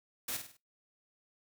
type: noise with echo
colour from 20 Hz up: white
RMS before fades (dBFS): -37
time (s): 0.28-0.37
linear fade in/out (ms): 5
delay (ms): 50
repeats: 4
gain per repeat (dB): -7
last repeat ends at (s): 0.57
effects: noise-tail reverb RT60 0.2 s tail -21 dB re dry